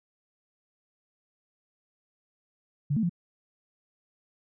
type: tone with pitch steps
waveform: sine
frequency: 144.6 / 222.3 / 173.1 Hz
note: D3 / A3 / F3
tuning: -27 / +18 / -15 cents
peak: -23 dBFS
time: 2.9-3.095 s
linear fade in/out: 10 ms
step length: 65 ms
effects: none